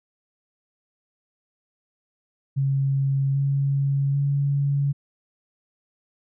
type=tone with pitch steps; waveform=sine; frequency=136.9 / 138.89 / 140.91 Hz; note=C#3 / C#3 / C#3; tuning=-21 / +4 / +29 cents; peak=-19 dBFS; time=2.56-4.93 s; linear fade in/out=20 ms; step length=790 ms; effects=none